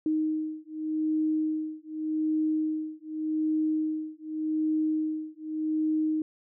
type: beating tone pair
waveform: sine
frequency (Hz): 311.1 / 311.95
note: D#4 / D#4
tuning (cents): 0 / +5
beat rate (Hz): 0.85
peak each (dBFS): -29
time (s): 0.06-6.22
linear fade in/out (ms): 2
effects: none